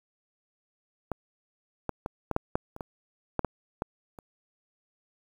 clicks, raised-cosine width 1 ms, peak -16 / -15 / -18 / -15 / -10 / -11 / -27 / -21 / -11 / -13 / -15 / -30 dBFS, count 12, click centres 1.117 / 1.893 / 2.061 / 2.313 / 2.364 / 2.555 / 2.764 / 2.808 / 3.393 / 3.447 / 3.821 / 4.188 s, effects 8-bit

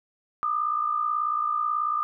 sine tone pair together, 1201.7 / 1260 Hz, D6 / D#6, +39 / +21 cents, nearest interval minor second, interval 82 cents, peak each -24 / -30 dBFS, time 0.43-2.03 s, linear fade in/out 0 ms, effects none

